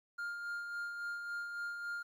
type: tone with tremolo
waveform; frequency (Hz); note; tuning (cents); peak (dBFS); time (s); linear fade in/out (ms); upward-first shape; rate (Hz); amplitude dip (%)
triangle; 1406; F6; +11; -35; 0.18-2.03; 10; sine; 3.6; 40
effects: 12-bit